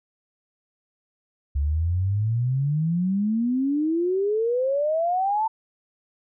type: exponential sweep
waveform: sine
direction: up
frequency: 68.6 to 903 Hz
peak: -20 dBFS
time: 1.55-5.48 s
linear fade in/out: 10 ms
effects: none